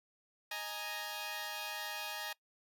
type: chord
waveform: 10% pulse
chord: D# suspended fourth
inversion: none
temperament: equal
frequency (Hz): 622.3 / 830.6 / 932.3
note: D#5 / G#5 / A#5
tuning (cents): 0 / 0 / 0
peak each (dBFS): -38 / -34 / -36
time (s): 0.51-2.33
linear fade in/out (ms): 5
effects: noise-tail reverb RT60 0.1 s tail -21 dB re dry